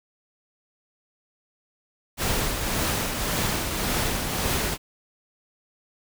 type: noise with tremolo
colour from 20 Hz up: pink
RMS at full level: -24 dBFS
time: 2.17-4.78 s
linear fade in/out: 50 ms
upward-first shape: triangle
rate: 1.8 Hz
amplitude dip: 45%
effects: none